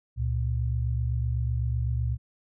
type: tone pair together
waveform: sine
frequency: 69.5 / 117.43 Hz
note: C#2 / A#2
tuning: +5 / +13 cents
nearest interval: major sixth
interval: 908 cents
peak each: -27 / -27 dBFS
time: 0.16-2.18 s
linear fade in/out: 50 ms
effects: none